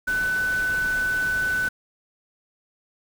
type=tone in noise; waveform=sine; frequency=1500 Hz; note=F#6; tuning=23 cents sharp; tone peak=-21 dBFS; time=0.07-1.69 s; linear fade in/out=10 ms; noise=pink; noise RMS=-36 dBFS; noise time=0.07-1.69 s; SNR=+12 dB; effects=none